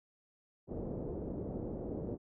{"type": "low-pass noise", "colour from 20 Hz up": "white", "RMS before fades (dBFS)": -40, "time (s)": [0.67, 2.18], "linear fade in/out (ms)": 50, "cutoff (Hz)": 480, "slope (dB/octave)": 24, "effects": []}